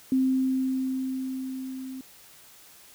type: tone with level ramp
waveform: sine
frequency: 261.6 Hz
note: C4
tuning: in tune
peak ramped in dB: -19 to -35 dBFS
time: 0.12-2.01 s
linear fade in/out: 2 ms
effects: white hiss -52 dBFS RMS until 2.94 s